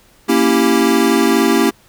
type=chord; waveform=square; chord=A# diminished seventh; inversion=none; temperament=equal; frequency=233.1 / 277.2 / 329.6 / 392 Hz; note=A#3 / C#4 / E4 / G4; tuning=0 / 0 / 0 / 0 cents; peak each=-17 dBFS; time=0.28-1.71 s; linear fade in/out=20 ms; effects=pink hiss -50 dBFS RMS until 1.88 s